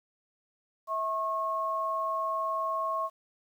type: tone pair together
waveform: sine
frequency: 649.7 / 1088 Hz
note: E5 / C#6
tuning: -25 / -33 cents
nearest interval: major sixth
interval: 892 cents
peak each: -34 / -29 dBFS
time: 0.87-3.1 s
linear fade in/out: 50 ms
effects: 10-bit